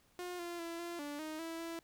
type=tone with pitch steps; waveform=sawtooth; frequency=357.1 / 345.5 / 335.8 / 343.5 / 290.6 / 311.4 / 328.9 / 332.4 Hz; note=F4 / F4 / E4 / F4 / D4 / D#4 / E4 / E4; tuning=+39 / -19 / +32 / -29 / -18 / +2 / -4 / +15 cents; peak=-37 dBFS; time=0.19-1.79 s; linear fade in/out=0 ms; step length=200 ms; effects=pink hiss -70 dBFS RMS until 1.83 s